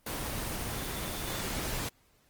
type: tone in noise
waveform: sine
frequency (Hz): 3520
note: A7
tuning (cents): 0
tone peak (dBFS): -45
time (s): 0.73-1.41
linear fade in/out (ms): 5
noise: pink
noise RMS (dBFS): -35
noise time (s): 0.06-1.89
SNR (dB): -13
effects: pink hiss -67 dBFS RMS until 2.29 s + Opus 24 kbps